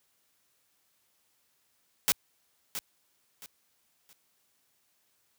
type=noise with echo; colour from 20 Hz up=white; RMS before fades=-24 dBFS; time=2.08-2.12 s; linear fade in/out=0 ms; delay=670 ms; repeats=3; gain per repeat=-11 dB; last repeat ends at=4.13 s; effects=white hiss -72 dBFS RMS until 5.38 s + high-pass 60 Hz 12 dB/octave